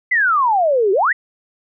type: exponential two-way sweep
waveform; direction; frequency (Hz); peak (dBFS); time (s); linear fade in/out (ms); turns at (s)
sine; down then up; 2062 to 370 to 2062; -12; 0.11-1.13; 10; 0.92
effects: none